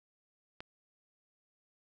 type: click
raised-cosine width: 0.3 ms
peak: -27 dBFS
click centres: 0.605 s
effects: none